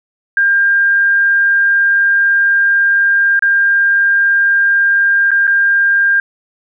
sine tone with dropouts, 1601 Hz, G6, 36 cents sharp, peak -8 dBFS, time 0.37-6.2 s, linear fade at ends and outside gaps 2 ms, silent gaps 3.393-3.423 / 5.307-5.315 / 5.47-5.476 s, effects none

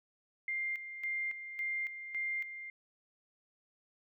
sine tone with tremolo, 2100 Hz, C7, 6 cents sharp, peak -33 dBFS, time 0.48-2.7 s, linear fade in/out 2 ms, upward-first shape square, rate 1.8 Hz, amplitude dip 65%, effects none

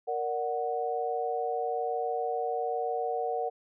sine chord, Bb augmented, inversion none, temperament equal, 466.2 / 587.3 / 740 Hz, Bb4 / D5 / F#5, 0 / 0 / 0 cents, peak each -32 / -37 / -31 dBFS, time 0.07-3.5 s, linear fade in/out 20 ms, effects none

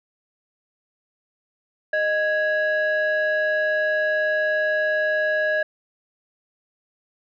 sine tone pair together, 618.3 / 1661.2 Hz, D#5 / G#6, -11 / 0 cents, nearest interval octave + perfect fourth, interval 1711 cents, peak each -20 dBFS, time 1.93-5.63 s, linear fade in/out 5 ms, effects tanh soft clip ceiling -15 dBFS

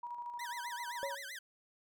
sine tone with tremolo, 959 Hz, A#5, 49 cents sharp, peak -39 dBFS, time 0.03-1.15 s, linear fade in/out 5 ms, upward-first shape square, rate 13 Hz, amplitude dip 40%
sawtooth tone with vibrato, 1760 Hz, A6, in tune, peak -40 dBFS, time 0.39-1.39 s, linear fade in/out 5 ms, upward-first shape sine, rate 7.7 Hz, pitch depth 270 cents each way
sine tone with exponential decay, 556 Hz, C#5, 5 cents sharp, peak -34 dBFS, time 1.03-1.38 s, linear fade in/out 0 ms, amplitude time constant 75 ms
effects none

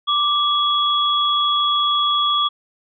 sine tone pair together, 1174.7 / 3351 Hz, D6 / G#7, 0 / +15 cents, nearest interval octave + tritone, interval 1815 cents, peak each -18 dBFS, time 0.07-2.49 s, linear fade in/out 20 ms, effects none

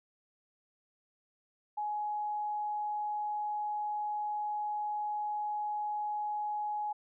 sine tone, 839 Hz, G#5, 17 cents sharp, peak -32 dBFS, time 1.77-6.93 s, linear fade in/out 10 ms, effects none

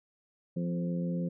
harmonic tone with a mistuned harmonic, 86.8 Hz, F2, 10 cents flat, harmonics 2 / 3 / 4 / 5 / 6, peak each -30 / -40 / -44 / -47 / -41 dBFS, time 0.56-1.29 s, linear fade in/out 10 ms, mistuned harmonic 3, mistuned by -17 cents, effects none

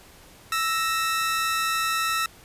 sawtooth tone pair together, 1318.5 / 1866.8 Hz, E6 / A#6, 0 / +2 cents, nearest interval tritone, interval 602 cents, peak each -20 / -26 dBFS, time 0.52-2.26 s, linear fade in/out 2 ms, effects pink hiss -50 dBFS RMS until 2.44 s + resampled to 32000 Hz

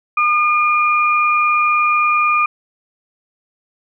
sine tone pair together, 1213.8 / 2415 Hz, D#6 / D7, -43 / +48 cents, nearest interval octave, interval 1191 cents, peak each -13 / -17 dBFS, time 0.17-2.46 s, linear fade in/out 5 ms, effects none

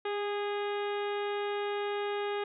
harmonic tone with a mistuned harmonic, 411.6 Hz, G#4, 16 cents flat, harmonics 1 / 2 / 3 / 4 / 5 / 6 / 7 / 8 / 9, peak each -32 / -38 / -42 / -44 / -46 / -48 / -49 / -50 / -51 dBFS, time 0.05-2.44 s, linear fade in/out 5 ms, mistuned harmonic 1, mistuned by -18 cents, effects none

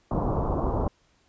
pink low-pass noise, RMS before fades -26 dBFS, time 0.11-0.88 s, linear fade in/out 2 ms, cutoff 1100 Hz, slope 48 dB/octave, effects pink hiss -65 dBFS RMS until 1.28 s + resampled to 16000 Hz

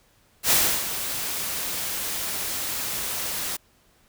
white noise with ADSR envelope, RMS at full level -18 dBFS, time 0.43-3.57 s, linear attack 77 ms, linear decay 320 ms, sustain -11 dB, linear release 12 ms, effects pink hiss -61 dBFS RMS until 4.08 s

